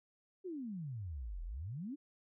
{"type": "exponential two-way sweep", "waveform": "sine", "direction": "down then up", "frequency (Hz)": [390.7, 38.89, 308.5], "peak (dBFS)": -40, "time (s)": [0.44, 1.96], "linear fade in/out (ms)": 20, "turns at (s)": 1.43, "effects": []}